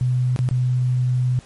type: tone with dropouts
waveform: sine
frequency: 125.7 Hz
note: B2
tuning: 31 cents sharp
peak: -16 dBFS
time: 0.01-1.39 s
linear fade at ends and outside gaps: 0 ms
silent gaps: 0.362-0.39 / 0.489-0.511 s
effects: pink hiss -48 dBFS RMS until 1.45 s + MP3 48 kbps